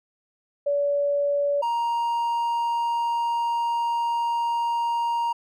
sine / triangle tone pair in turn, 572 / 937.4 Hz, D5 / A#5, -46 / +9 cents, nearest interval major sixth, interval 855 cents, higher second, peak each -20 dBFS, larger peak neither, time 0.66-1.62 / 1.62-5.33 s, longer second, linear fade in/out 10 ms, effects none

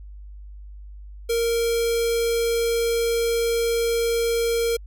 square tone with notch filter, 464.2 Hz, A#4, 7 cents flat, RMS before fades -22 dBFS, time 1.29-4.77 s, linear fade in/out 10 ms, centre 1100 Hz, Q 0.66, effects added 50 Hz sine -37 dBFS peak until 4.86 s

